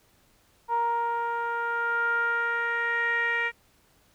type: tone with low-pass filter sweep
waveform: 10% pulse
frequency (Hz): 468.5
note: A#4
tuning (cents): +9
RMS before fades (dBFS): -27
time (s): 0.68-3.52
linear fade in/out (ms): 50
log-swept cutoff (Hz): 940 to 2100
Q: 5.4
effects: pink hiss -63 dBFS RMS until 4.14 s